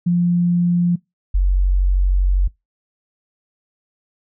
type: tone pair in turn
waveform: sine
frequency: 174.61 / 46.36 Hz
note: F3 / F#1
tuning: 0 / +4 cents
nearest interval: octave + major seventh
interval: 2296 cents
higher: first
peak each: -13 / -12 dBFS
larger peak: second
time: 0.06-0.96 / 1.34-2.48 s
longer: second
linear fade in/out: 10 ms
effects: noise-tail reverb RT60 0.2 s tail -24 dB re dry